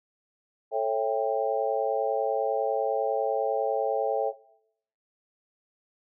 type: chord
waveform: sine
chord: A dominant seventh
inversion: none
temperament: just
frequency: 440 / 550 / 660 / 792 Hz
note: A4 / C#5 / E5 / G5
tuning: 0 / -14 / +2 / +18 cents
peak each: -29 dBFS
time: 0.71-4.33 s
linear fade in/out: 50 ms
effects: noise-tail reverb RT60 0.7 s tail -18 dB re dry